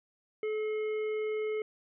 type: harmonic tone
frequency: 430.3 Hz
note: A4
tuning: 39 cents flat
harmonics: 1 / 3 / 5 / 7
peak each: -30 / -50 / -44 / -56 dBFS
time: 0.43-1.62 s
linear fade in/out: 2 ms
effects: none